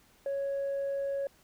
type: tone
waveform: sine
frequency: 554.4 Hz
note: C#5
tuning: in tune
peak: -28 dBFS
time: 0.26-1.27 s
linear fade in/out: 2 ms
effects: tanh soft clip ceiling -28 dBFS + pink hiss -63 dBFS RMS until 1.43 s